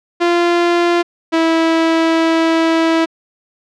sawtooth tone pair in turn, 345.7 / 326.8 Hz, F4 / E4, -18 / -15 cents, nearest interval minor second, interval 97 cents, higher first, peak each -7 dBFS, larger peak neither, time 0.2-1.03 / 1.32-3.06 s, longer second, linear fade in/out 20 ms, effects low-pass 4000 Hz 12 dB/octave

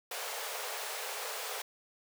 pink high-pass noise, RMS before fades -39 dBFS, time 0.11-1.62 s, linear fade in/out 5 ms, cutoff 420 Hz, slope 96 dB/octave, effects none

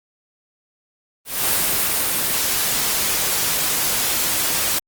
white noise with ADSR envelope, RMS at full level -18 dBFS, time 1.25-4.79 s, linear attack 210 ms, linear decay 670 ms, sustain -2 dB, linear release 6 ms, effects Opus 24 kbps

